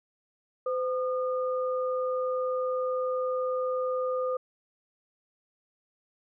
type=tone pair together; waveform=sine; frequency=510.7 / 1218 Hz; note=C5 / D#6; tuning=-42 / -37 cents; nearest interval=octave + minor third; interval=1505 cents; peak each=-27 / -34 dBFS; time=0.66-4.37 s; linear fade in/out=5 ms; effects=none